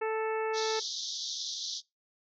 harmonic tone, 440 Hz, A4, in tune, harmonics 1 / 2 / 3 / 4 / 5 / 6, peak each -30 / -36 / -40 / -42 / -44 / -46 dBFS, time 0.01-0.8 s, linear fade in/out 10 ms
pink band-pass noise, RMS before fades -37 dBFS, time 0.53-1.82 s, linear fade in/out 50 ms, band 3400 to 6300 Hz, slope 96 dB/octave
effects noise-tail reverb RT60 0.2 s tail -22 dB re dry

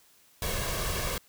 pink noise with comb filter, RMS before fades -31 dBFS, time 0.42-1.18 s, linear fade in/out 2 ms, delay 1.8 ms, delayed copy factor +0.6, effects white hiss -61 dBFS RMS until 1.28 s

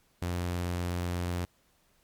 sawtooth tone, 88.1 Hz, F2, 16 cents sharp, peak -26 dBFS, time 0.22-1.45 s, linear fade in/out 0 ms, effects pink hiss -68 dBFS RMS until 2.03 s + MP3 96 kbps

